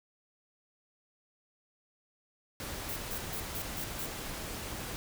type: noise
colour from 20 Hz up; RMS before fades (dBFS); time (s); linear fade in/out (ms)
pink; -40; 2.6-4.96; 0
type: noise bursts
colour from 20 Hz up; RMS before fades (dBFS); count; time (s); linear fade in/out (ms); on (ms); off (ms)
violet; -39; 6; 2.89-4.06; 0; 70; 150
effects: none